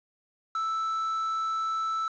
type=tone; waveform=triangle; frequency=1318.5 Hz; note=E6; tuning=in tune; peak=-25 dBFS; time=0.55-2.08 s; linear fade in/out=2 ms; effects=resampled to 16000 Hz + 9-bit